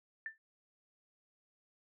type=tone with exponential decay; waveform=sine; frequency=1776 Hz; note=A6; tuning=16 cents sharp; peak=-35 dBFS; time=0.26-0.38 s; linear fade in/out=1 ms; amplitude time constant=24 ms; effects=none